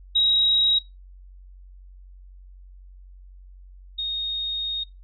sine tone pair in turn, 3817 / 3717 Hz, A#7 / A#7, +40 / -6 cents, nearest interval unison, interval 46 cents, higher first, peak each -16 / -24 dBFS, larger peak first, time 0.15-0.79 / 3.98-4.84 s, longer second, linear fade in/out 10 ms, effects noise-tail reverb RT60 0.2 s tail -22 dB re dry + added 46 Hz sine -43 dBFS peak until 5.03 s

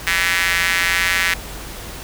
square tone with high-pass filter, 89.3 Hz, F2, 39 cents sharp, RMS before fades -18 dBFS, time 0.07-1.34 s, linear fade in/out 0 ms, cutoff 1900 Hz, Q 3, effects added 50 Hz sine -36 dBFS peak until 2.03 s + pink hiss -33 dBFS RMS until 2.03 s

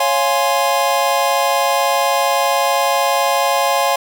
square chord, Db major seventh, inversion none, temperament equal, 554.4 / 698.5 / 830.6 / 1046.5 Hz, Db5 / F5 / Ab5 / C6, 0 / 0 / 0 / 0 cents, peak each -20 dBFS, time 0-3.96 s, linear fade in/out 5 ms, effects none

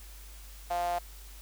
sawtooth tone with high-pass filter, 174.61 Hz, F3, in tune, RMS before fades -31 dBFS, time 0.7-0.99 s, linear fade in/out 10 ms, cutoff 720 Hz, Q 8.9, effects added 50 Hz sine -46 dBFS peak until 1.41 s + white hiss -53 dBFS RMS until 1.41 s

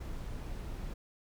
brown noise, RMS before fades -40 dBFS, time 0-0.94 s, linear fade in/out 10 ms, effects none

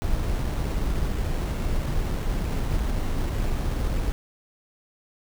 brown noise with sample-and-hold, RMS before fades -25 dBFS, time 0.02-4.12 s, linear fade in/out 0 ms, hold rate 4900 Hz, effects none

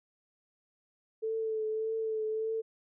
sine tone with vibrato, 440 Hz, A4, in tune, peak -30 dBFS, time 1.22-2.62 s, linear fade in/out 20 ms, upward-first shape triangle, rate 1.7 Hz, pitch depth 29 cents each way, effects none

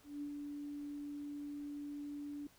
sine tone with ADSR envelope, 290 Hz, D4, 22 cents flat, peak -39 dBFS, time 0.03-2.47 s, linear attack 190 ms, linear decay 76 ms, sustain -3 dB, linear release 3 ms, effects pink hiss -66 dBFS RMS until 2.58 s

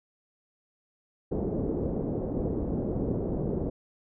white low-pass noise, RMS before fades -30 dBFS, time 1.31-3.7 s, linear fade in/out 10 ms, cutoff 460 Hz, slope 24 dB/octave, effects none

